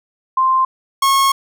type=tone pair in turn; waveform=sine / 45% pulse; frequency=1046.5 / 1090.6 Hz; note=C6 / C#6; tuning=0 / -29 cents; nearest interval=minor second; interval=71 cents; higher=second; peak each=-11 dBFS; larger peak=neither; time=0.37-0.65 / 1.02-1.32 s; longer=second; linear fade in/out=5 ms; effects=none